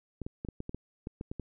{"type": "clicks", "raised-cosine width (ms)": 3, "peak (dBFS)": -24, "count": 11, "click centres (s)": [0.217, 0.265, 0.449, 0.487, 0.604, 0.694, 0.746, 1.071, 1.211, 1.315, 1.397], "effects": []}